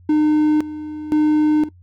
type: tone with tremolo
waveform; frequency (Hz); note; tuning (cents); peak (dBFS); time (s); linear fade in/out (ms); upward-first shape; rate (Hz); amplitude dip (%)
triangle; 304.2; D#4; -39; -10; 0.09-1.69; 5; square; 0.97; 80
effects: noise-tail reverb RT60 0.1 s tail -21 dB re dry + added 89 Hz sine -44 dBFS peak until 1.82 s